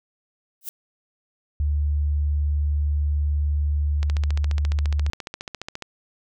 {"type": "noise with exponential growth", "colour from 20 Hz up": "violet", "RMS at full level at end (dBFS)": -26, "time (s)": [0.61, 0.69], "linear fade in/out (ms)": 2, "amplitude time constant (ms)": 17}
{"type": "tone", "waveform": "sine", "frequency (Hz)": 73.42, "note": "D2", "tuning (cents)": 0, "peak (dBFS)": -19, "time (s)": [1.6, 5.1], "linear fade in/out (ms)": 0}
{"type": "click train", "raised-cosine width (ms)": 0.2, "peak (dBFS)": -15, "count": 27, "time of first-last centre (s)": [4.03, 5.823], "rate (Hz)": 14.5}
{"effects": []}